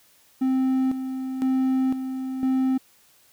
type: tone with tremolo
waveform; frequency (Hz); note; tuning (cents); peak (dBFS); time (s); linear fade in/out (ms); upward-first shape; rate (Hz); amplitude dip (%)
triangle; 261.6; C4; 0; -17; 0.41-2.78; 10; square; 0.99; 60
effects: white hiss -58 dBFS RMS until 3.32 s